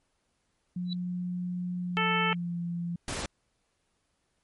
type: tone with pitch glide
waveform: sine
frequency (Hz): 178.8 to 172.01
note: F3 to F3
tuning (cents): +41 to -26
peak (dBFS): -30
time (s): 0.76-2.96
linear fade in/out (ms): 5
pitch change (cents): -67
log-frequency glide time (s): 1.81-2.6
type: tone with exponential growth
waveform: sine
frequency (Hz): 3947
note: B7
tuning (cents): -2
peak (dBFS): -30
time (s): 0.85-0.93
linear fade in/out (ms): 1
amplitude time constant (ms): 16
type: harmonic tone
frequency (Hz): 440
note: A4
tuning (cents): 0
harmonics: 1 / 2 / 3 / 4 / 5 / 6 / 7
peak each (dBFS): -35 / -32 / -30 / -34 / -32 / -33 / -34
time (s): 1.97-2.33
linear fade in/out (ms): 0
type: noise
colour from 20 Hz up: pink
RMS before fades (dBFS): -34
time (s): 3.08-3.26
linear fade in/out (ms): 2
effects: pink hiss -75 dBFS RMS until 4.43 s + MP3 48 kbps